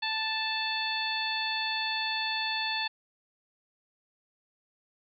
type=harmonic tone; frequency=880 Hz; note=A5; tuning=in tune; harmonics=1 / 2 / 3 / 4 / 5; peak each=-35 / -35 / -35 / -35 / -35 dBFS; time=0.02-2.88 s; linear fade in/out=10 ms; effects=none